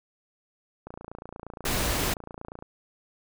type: click train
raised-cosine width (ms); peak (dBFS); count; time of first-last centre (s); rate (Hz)
1; -25; 51; 0.87-2.624; 28.5
type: noise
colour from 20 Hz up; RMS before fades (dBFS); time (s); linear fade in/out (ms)
pink; -27; 1.65-2.14; 5
effects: none